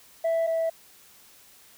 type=tone pair in turn; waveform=sine; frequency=659.3 / 655.1 Hz; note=E5 / E5; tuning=0 / -11 cents; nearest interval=unison; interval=11 cents; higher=first; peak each=-19 / -21 dBFS; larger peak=first; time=0.24-0.47 / 0.47-0.7 s; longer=neither; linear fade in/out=10 ms; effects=tanh soft clip ceiling -21 dBFS + white hiss -54 dBFS RMS until 1.77 s